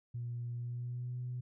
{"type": "tone with pitch glide", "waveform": "sine", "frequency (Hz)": [119.8, 124.1], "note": ["A#2", "B2"], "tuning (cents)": [48, 9], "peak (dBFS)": -36, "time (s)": [0.14, 1.41], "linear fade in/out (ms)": 10, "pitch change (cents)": 61, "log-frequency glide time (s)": [0.55, 1.18], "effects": ["tanh soft clip ceiling -32 dBFS"]}